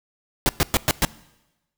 pink noise bursts, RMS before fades -18 dBFS, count 5, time 0.46-1.05 s, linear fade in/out 0 ms, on 30 ms, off 110 ms, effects noise-tail reverb RT60 1.0 s tail -21 dB re dry

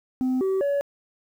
sine tone with pitch steps, 256.9 / 382.9 / 566 Hz, C4 / G4 / C#5, -32 / -41 / +36 cents, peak -18 dBFS, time 0.21-0.81 s, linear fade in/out 0 ms, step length 200 ms, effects tanh soft clip ceiling -20 dBFS + 9-bit

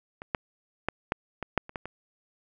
clicks, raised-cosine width 0.5 ms, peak -24 / -11 / -11 / -10 / -18 / -7 / -27 / -18 / -22 dBFS, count 9, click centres 0.219 / 0.348 / 0.886 / 1.121 / 1.427 / 1.577 / 1.694 / 1.758 / 1.856 s, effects none

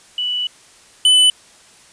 sine / square tone pair in turn, 2960 / 3001 Hz, F#7 / F#7, 0 / +24 cents, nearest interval unison, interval 24 cents, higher second, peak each -18 / -9 dBFS, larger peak second, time 0.18-0.47 / 1.05-1.3 s, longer first, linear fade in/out 2 ms, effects white hiss -47 dBFS RMS until 1.92 s + resampled to 22050 Hz

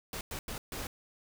pink noise bursts at uneven times, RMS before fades -39 dBFS, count 4, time 0.13-0.21 / 0.31-0.39 / 0.48-0.58 / 0.72-0.87 s, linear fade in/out 2 ms, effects none

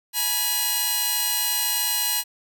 5% pulse tone cluster, 836 / 980 / 2886 / 4097 Hz, G#5 / B5 / F#7 / C8, +11 / -14 / -44 / -37 cents, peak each -18 dBFS, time 0.13-2.24 s, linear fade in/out 50 ms, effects none

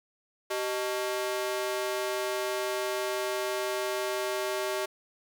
sawtooth ring-modulated tone, 502 Hz, B4, 28 cents sharp, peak -22 dBFS, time 0.5-4.86 s, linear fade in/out 10 ms, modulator 117 Hz, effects none

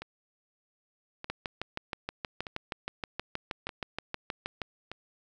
two click trains, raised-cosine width 0.3 ms, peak -23 / -17 dBFS, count 5 / 22, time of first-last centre 0.02-4.916 / 1.3-4.618 s, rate 0.817 / 6.33 Hz, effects none

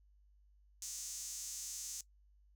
sawtooth tone with high-pass filter, 240.6 Hz, B3, 45 cents flat, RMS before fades -45 dBFS, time 0.82-2.01 s, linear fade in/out 2 ms, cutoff 6600 Hz, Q 3.9, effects noise-tail reverb RT60 0.1 s tail -17 dB re dry + added 50 Hz sine -64 dBFS peak until 2.55 s

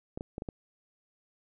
clicks, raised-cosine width 2 ms, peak -23 dBFS, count 5, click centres 0.175 / 0.209 / 0.381 / 0.421 / 0.488 s, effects none

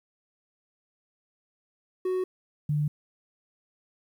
triangle / sine tone pair in turn, 370 / 148.67 Hz, F#4 / D3, 0 / +22 cents, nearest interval octave + major third, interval 1578 cents, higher first, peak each -23 dBFS, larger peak neither, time 2.05-2.24 / 2.69-2.88 s, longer neither, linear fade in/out 5 ms, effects 10-bit

